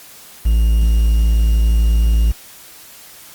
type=tone with quantisation; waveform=triangle; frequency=55.6 Hz; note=A1; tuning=19 cents sharp; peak=-8 dBFS; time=0.45-2.32 s; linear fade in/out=10 ms; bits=6; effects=white hiss -40 dBFS RMS until 3.34 s + Opus 48 kbps